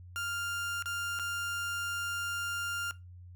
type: tone with dropouts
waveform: 30% pulse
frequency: 1400 Hz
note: F6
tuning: 4 cents sharp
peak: -31 dBFS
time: 0.16-2.91 s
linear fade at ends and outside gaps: 0 ms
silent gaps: 0.824-0.858 / 1.19-1.196 s
effects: noise-tail reverb RT60 0.2 s tail -17 dB re dry + added 89 Hz sine -47 dBFS peak until 3.35 s